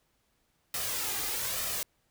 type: noise with flanger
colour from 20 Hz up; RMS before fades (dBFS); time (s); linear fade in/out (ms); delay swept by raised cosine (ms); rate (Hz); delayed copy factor
white; -33; 0.74-1.83; 2; 1.6 to 2.51; 1.1; +0.55
effects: pink hiss -73 dBFS RMS until 2.1 s